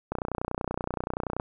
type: click train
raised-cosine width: 1 ms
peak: -15 dBFS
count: 40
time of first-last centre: 0.12-1.399 s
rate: 30.5 Hz
effects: none